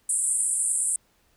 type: band-pass noise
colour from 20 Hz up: pink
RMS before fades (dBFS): -25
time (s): 0.09-0.96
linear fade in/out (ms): 2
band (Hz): 8100 to 10000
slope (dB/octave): 96
effects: pink hiss -65 dBFS RMS until 1.36 s